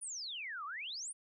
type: exponential two-way sweep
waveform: sine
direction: down then up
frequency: 9990 to 1108.7 to 9990 Hz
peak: -40 dBFS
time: 0.01-1.13 s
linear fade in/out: 20 ms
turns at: 0.65 s
effects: none